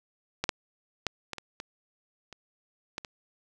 clicks, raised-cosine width 0.2 ms, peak -11 / -8 / -10 / -17 / -22 / -20 / -27 / -16 / -22 dBFS, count 9, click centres 0.44 / 0.492 / 1.067 / 1.333 / 1.383 / 1.601 / 2.327 / 2.981 / 3.048 s, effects none

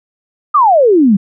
sine exponential sweep, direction down, 1264 to 185 Hz, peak -5 dBFS, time 0.54-1.17 s, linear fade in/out 10 ms, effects none

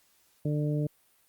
harmonic tone, 148.9 Hz, D3, 24 cents sharp, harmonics 1 / 2 / 3 / 4, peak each -27 / -33 / -37 / -39 dBFS, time 0.45-0.87 s, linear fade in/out 5 ms, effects white hiss -66 dBFS RMS until 1.28 s + Opus 48 kbps

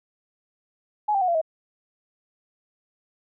sine tone with pitch steps, 842 / 785.6 / 733 / 683.9 / 638.1 Hz, G#5 / G5 / F#5 / F5 / D#5, +24 / +4 / -16 / -36 / +44 cents, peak -19 dBFS, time 1.08-1.415 s, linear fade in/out 10 ms, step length 67 ms, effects none

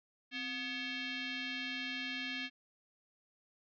sine tone with frequency modulation, 260.1 Hz, C4, 10 cents flat, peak -37 dBFS, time 0.31-2.5 s, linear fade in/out 50 ms, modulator 982 Hz, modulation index 3.6, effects none

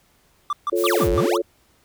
triangle tone bursts, 1174.7 Hz, D6, in tune, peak -18 dBFS, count 5, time 0.5-1.205 s, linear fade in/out 2 ms, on 29 ms, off 140 ms
sine chord, F augmented, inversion none, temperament equal with one note detuned, 350.8 / 440 / 554.4 Hz, F4 / A4 / C#5, +8 / 0 / 0 cents, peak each -21 / -23 / -25 dBFS, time 0.72-1.42 s, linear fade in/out 10 ms
blue noise, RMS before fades -32 dBFS, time 0.75-1.09 s, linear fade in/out 50 ms
square exponential two-way sweep, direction down then up, 5150 to 41.2 to 1479 Hz, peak -22 dBFS, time 0.84-1.38 s, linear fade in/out 20 ms, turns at 1.11 s
effects pink hiss -60 dBFS RMS until 1.84 s

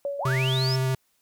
sine tone with exponential decay, 564 Hz, C#5, 30 cents sharp, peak -24 dBFS, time 0.05-0.74 s, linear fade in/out 1 ms, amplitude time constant 150 ms
sine linear sweep, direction up, 525 to 5390 Hz, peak -27 dBFS, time 0.19-0.76 s, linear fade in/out 5 ms
square tone with vibrato, 130.81 Hz, C3, in tune, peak -23 dBFS, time 0.25-0.95 s, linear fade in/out 5 ms, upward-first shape sine, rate 14 Hz, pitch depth 10 cents each way
effects white hiss -69 dBFS RMS until 1.21 s

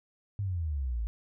sine exponential sweep, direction down, 104 to 52.5 Hz, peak -29 dBFS, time 0.39-1.07 s, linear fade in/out 0 ms, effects none

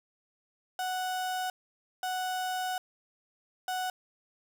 35% pulse tone bursts at uneven times, 740 Hz, F#5, in tune, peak -29 dBFS, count 3, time 0.79-1.5 / 2.03-2.78 / 3.68-3.9 s, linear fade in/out 2 ms, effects none

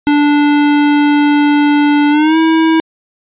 square tone with pitch glide, 292.4 to 322.6 Hz, D4 to E4, -7 to -37 cents, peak -8 dBFS, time 0.07-2.8 s, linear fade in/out 0 ms, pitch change +170 cents, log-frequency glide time 2.1-2.37 s, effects resampled to 8000 Hz

